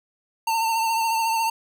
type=tone with vibrato; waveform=square; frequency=903 Hz; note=A5; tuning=45 cents sharp; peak=-21 dBFS; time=0.47-1.5 s; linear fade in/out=5 ms; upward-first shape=triangle; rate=14 Hz; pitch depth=41 cents each way; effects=none